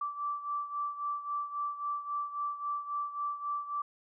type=beating tone pair; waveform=sine; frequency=1164 / 1167.7 Hz; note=D6 / D6; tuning=-16 / -10 cents; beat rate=3.7 Hz; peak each=-34 / -39 dBFS; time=0.01-3.82 s; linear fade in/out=5 ms; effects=none